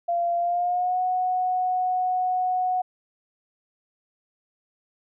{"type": "tone with pitch glide", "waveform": "sine", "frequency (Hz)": [690, 735.3], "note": ["F5", "F#5"], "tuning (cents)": [-21, -11], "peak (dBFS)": -21, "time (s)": [0.08, 2.82], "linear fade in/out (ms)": 10, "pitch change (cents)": 110, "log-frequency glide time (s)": [0.37, 1], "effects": []}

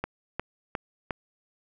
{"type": "click train", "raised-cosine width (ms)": 0.5, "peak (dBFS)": -14, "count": 4, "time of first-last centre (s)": [0.04, 1.108], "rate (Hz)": 2.81, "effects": []}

